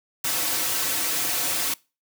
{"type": "noise with comb filter", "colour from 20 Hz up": "white", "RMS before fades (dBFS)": -25, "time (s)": [0.24, 1.74], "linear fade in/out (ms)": 5, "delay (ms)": 4.9, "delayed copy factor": -0.85, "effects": ["noise-tail reverb RT60 0.3 s tail -23 dB re dry", "high-pass 150 Hz 12 dB/octave"]}